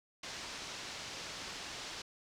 white low-pass noise, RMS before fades -45 dBFS, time 0.23-2.02 s, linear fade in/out 5 ms, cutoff 6000 Hz, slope 24 dB/octave, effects none

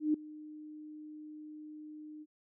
sine tone with ADSR envelope, 304.7 Hz, D#4, 36 cents flat, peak -24 dBFS, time 0-2.26 s, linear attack 140 ms, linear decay 5 ms, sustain -21 dB, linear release 42 ms, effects none

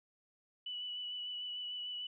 sine tone with vibrato, 2960 Hz, F#7, in tune, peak -39 dBFS, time 0.66-2.07 s, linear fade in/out 5 ms, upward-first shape triangle, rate 6.7 Hz, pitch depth 21 cents each way, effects none

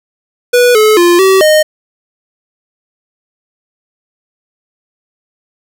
square tone with pitch steps, 489.4 / 430.3 / 348.1 / 382.5 / 616 Hz, B4 / A4 / F4 / G4 / D#5, -16 / -39 / -6 / -42 / -17 cents, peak -5 dBFS, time 0.53-1.63 s, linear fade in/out 10 ms, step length 220 ms, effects none

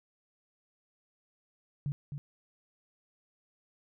sine tone with echo, 142.9 Hz, D3, 47 cents flat, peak -30 dBFS, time 1.86-1.92 s, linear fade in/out 0 ms, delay 260 ms, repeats 1, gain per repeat -6 dB, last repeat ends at 2.18 s, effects none

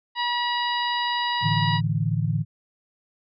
harmonic tone, 964 Hz, B5, 42 cents flat, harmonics 1 / 2 / 3 / 4 / 5, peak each -25 / -29 / -31 / -31 / -36 dBFS, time 0.15-1.81 s, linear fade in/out 50 ms
sine chord, A suspended fourth, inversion none, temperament equal, 110 / 146.83 / 164.81 Hz, A2 / D3 / E3, 0 / 0 / 0 cents, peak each -25 / -25 / -26 dBFS, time 1.41-2.45 s, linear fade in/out 50 ms
effects none

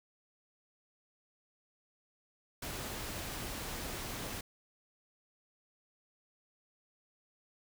pink noise, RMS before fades -41 dBFS, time 2.62-4.41 s, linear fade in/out 5 ms, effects none

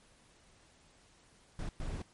brown noise bursts at uneven times, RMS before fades -38 dBFS, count 2, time 1.59-1.69 / 1.8-2.02 s, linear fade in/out 2 ms, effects pink hiss -64 dBFS RMS until 2.13 s + MP3 48 kbps

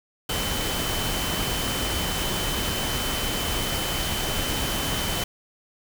sine tone in noise, 3050 Hz, G7, 48 cents flat, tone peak -32 dBFS, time 0.29-5.24 s, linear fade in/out 5 ms, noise pink, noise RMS -27 dBFS, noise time 0.29-5.24 s, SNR -8 dB, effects none

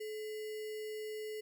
sine tone with sample-and-hold, 430 Hz, A4, 40 cents flat, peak -39 dBFS, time 0-1.41 s, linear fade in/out 10 ms, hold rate 2450 Hz, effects none

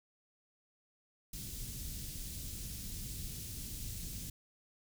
pink band-stop noise, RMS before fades -43 dBFS, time 1.33-4.3 s, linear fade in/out 5 ms, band 170 to 5100 Hz, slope 12 dB/octave, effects none

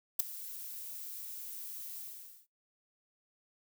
violet noise with ADSR envelope, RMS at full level -24 dBFS, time 0.19-2.47 s, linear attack 10 ms, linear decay 7 ms, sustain -20 dB, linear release 490 ms, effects noise-tail reverb RT60 0.2 s tail -24 dB re dry

